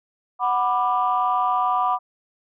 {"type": "chord", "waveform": "sine", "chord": "B minor", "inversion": "second", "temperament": "just", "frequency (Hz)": [740.8, 987.8, 1185.3], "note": ["F#5", "B5", "D6"], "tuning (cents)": [2, 0, 16], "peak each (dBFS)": -22, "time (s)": [0.39, 1.99], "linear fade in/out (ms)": 50, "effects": ["tanh soft clip ceiling -10 dBFS"]}